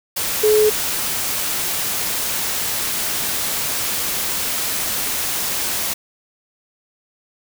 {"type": "tone in noise", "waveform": "sine", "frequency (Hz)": 426.9, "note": "G#4", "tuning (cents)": 48, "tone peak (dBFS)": -11, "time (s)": [0.43, 0.7], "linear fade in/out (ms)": 10, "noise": "white", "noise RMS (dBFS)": -22, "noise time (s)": [0.16, 5.94], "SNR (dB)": 8, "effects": []}